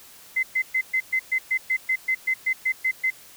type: tone bursts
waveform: sine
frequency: 2056 Hz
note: C7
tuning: 31 cents flat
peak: -19 dBFS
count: 15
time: 0.36-3.105 s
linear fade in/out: 10 ms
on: 71 ms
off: 120 ms
effects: white hiss -48 dBFS RMS until 3.36 s